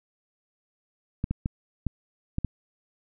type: clicks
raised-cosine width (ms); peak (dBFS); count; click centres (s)
5; -14; 6; 1.241 / 1.31 / 1.459 / 1.867 / 2.384 / 2.447
effects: none